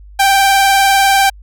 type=tone with vibrato; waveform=sawtooth; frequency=784 Hz; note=G5; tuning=in tune; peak=-4 dBFS; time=0.19-1.3 s; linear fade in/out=10 ms; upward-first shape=sine; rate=20 Hz; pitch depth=28 cents each way; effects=added 50 Hz sine -34 dBFS peak until 1.42 s